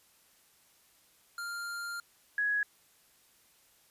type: tone pair in turn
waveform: square / sine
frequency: 1396.9 / 1671.3 Hz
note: F6 / G#6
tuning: 0 / +10 cents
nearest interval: minor third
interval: 310 cents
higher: second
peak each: -37 / -27 dBFS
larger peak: second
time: 1.38-2 / 2.38-2.63 s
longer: first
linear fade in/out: 2 ms
effects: white hiss -65 dBFS RMS until 3.9 s + resampled to 32000 Hz